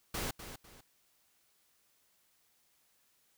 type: noise with echo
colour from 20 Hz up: pink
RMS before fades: -37 dBFS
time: 0.14-0.31 s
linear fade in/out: 5 ms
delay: 250 ms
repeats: 2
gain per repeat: -10 dB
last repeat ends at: 0.81 s
effects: white hiss -72 dBFS RMS until 3.37 s